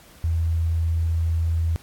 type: tone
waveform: sine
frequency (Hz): 82.41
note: E2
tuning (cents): 0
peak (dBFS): -19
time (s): 0.24-1.76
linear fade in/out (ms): 0
effects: pink hiss -50 dBFS RMS until 1.82 s + AAC 64 kbps